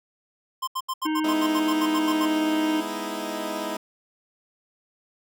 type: tone bursts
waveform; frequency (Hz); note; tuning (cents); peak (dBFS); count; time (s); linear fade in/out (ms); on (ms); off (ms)
square; 1046.5; C6; 0; -26; 13; 0.62-2.259; 10; 55; 77
type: harmonic tone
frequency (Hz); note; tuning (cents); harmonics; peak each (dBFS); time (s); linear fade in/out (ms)
311.1; D#4; 0; 1 / 3 / 5 / 7 / 9 / 10; -23 / -33 / -37 / -40 / -42 / -43; 1.05-2.81; 10
type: chord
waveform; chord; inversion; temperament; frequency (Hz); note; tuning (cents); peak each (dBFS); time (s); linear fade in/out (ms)
15% pulse; E major seventh; first; equal; 207.7 / 246.9 / 311.1 / 329.6; G#3 / B3 / D#4 / E4; 0 / 0 / 0 / 0; -29 / -31 / -26 / -27; 1.24-3.77; 5
effects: none